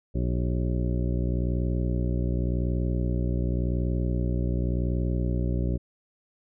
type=harmonic tone with a mistuned harmonic; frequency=60.9 Hz; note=B1; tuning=24 cents flat; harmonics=1 / 2 / 3 / 4 / 5 / 6 / 7 / 9 / 10; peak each=-26 / -29 / -32 / -37 / -36 / -38 / -42 / -41 / -50 dBFS; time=0.14-5.78 s; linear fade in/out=20 ms; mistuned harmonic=7; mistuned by=-59 cents; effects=none